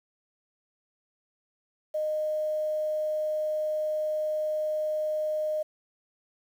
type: tone with quantisation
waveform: sine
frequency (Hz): 615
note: D#5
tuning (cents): -20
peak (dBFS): -26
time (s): 1.94-5.63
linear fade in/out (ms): 10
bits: 9
effects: none